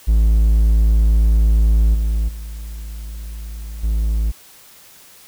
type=tone with level steps; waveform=triangle; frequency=54.5 Hz; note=A1; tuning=16 cents flat; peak=-8 / -13 / -25 / -13 dBFS; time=0.07-4.32 s; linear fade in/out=20 ms; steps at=1.94 / 2.28 / 3.83 s; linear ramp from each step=10 ms; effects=white hiss -45 dBFS RMS until 5.27 s